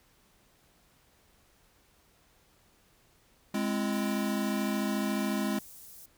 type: chord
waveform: square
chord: Ab augmented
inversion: none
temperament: equal with one note detuned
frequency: 207.7 / 261.6 / 336.6 Hz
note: Ab3 / C4 / E4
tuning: 0 / 0 / +36 cents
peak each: -31 / -35 / -37 dBFS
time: 3.54-5.59 s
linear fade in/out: 5 ms
type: high-pass noise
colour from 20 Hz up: white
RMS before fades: -50 dBFS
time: 3.92-6.06 s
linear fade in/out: 5 ms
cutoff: 7100 Hz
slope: 12 dB/octave
effects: pink hiss -65 dBFS RMS until 6.17 s